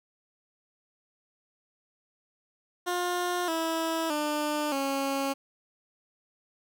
15% pulse tone with pitch steps, 355.6 / 326.1 / 299 / 274.2 Hz, F4 / E4 / D4 / C#4, +31 / -19 / +31 / -19 cents, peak -21 dBFS, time 2.86-5.34 s, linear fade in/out 20 ms, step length 620 ms, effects none

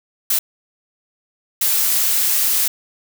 blue noise bursts at uneven times, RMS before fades -17 dBFS, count 2, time 0.3-0.39 / 1.61-2.68 s, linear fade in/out 5 ms, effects none

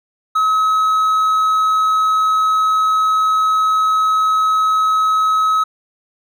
triangle tone, 1281 Hz, E6, 50 cents flat, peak -10 dBFS, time 0.35-5.64 s, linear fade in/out 10 ms, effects none

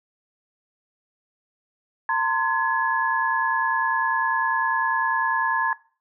sine tone cluster, 910 / 1040 / 1695 Hz, A#5 / C6 / G#6, -42 / -11 / +35 cents, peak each -24 / -25 / -24 dBFS, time 2.09-5.73 s, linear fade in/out 2 ms, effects noise-tail reverb RT60 0.4 s tail -21 dB re dry

